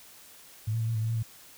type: tone with pitch steps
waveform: sine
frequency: 108.5 / 114.1 / 112.1 / 114.9 / 109.5 / 111.7 / 114.7 / 112.4 Hz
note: A2 / A#2 / A2 / A#2 / A2 / A2 / A#2 / A2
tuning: -24 / -37 / +33 / -25 / -8 / +27 / -28 / +37 cents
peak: -26 dBFS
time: 0.67-1.23 s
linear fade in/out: 10 ms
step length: 70 ms
effects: white hiss -52 dBFS RMS until 1.57 s